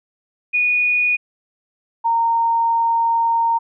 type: tone pair in turn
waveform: sine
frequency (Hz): 2462 / 922.2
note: D#7 / A#5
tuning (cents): -19 / -19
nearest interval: octave + perfect fourth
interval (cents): 1700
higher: first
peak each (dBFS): -14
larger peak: neither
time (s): 0.53-1.17 / 2.04-3.59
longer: second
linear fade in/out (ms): 20
effects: none